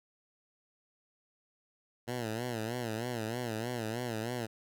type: tone with vibrato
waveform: 10% pulse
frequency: 116.54 Hz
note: A#2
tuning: in tune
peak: -26 dBFS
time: 2.07-4.47 s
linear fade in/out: 20 ms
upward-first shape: sine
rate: 3.2 Hz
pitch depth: 120 cents each way
effects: none